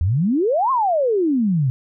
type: exponential two-way sweep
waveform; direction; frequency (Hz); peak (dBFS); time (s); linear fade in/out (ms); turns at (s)
sine; up then down; 77.78 to 1096 to 122.7; -15; 0.01-1.7; 0; 0.71
effects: none